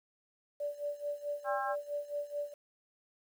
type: tone with tremolo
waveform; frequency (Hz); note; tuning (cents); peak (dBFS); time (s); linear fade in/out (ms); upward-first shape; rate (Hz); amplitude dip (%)
sine; 582; D5; -16; -32; 0.6-2.54; 5; sine; 4.6; 85
type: harmonic tone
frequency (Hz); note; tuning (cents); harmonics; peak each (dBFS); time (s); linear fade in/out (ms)
267.9; C4; +41; 3 / 4 / 5 / 6; -35 / -39 / -40 / -41; 1.44-1.76; 50
effects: 10-bit